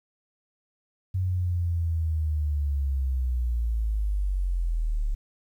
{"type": "linear sweep", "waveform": "sine", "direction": "down", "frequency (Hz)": [93.7, 35.31], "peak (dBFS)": -23, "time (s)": [1.14, 5.15], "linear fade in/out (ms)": 10, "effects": ["10-bit"]}